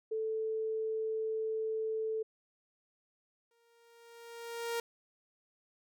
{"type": "tone", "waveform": "sine", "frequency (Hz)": 440, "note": "A4", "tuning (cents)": 0, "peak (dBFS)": -32, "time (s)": [0.11, 2.23], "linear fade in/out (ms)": 10}
{"type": "tone with exponential growth", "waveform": "sawtooth", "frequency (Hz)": 466.6, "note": "A#4", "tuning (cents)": 2, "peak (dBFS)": -28, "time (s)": [3.51, 4.8], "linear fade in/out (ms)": 2, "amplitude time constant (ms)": 280}
{"effects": []}